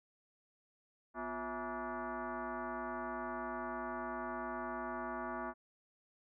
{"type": "tone with frequency modulation", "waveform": "sine", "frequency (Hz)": 246.2, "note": "B3", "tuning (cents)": -5, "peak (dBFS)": -38, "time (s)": [1.14, 5.54], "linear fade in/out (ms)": 50, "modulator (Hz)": 301, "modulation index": 4.1, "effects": []}